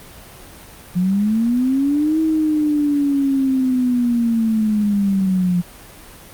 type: linear two-way sweep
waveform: sine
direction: up then down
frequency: 174.61 to 320 to 174.61 Hz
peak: -14 dBFS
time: 0.95-5.62 s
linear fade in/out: 20 ms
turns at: 2.2 s
effects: pink hiss -40 dBFS RMS until 6.33 s + Opus 32 kbps